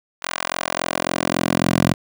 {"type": "tone with high-pass filter sweep", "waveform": "10% pulse", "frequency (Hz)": 43.65, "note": "F1", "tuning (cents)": 0, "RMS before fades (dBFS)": -21, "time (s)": [0.22, 1.94], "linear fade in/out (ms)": 10, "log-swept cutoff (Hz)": [1200, 140], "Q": 0.95, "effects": []}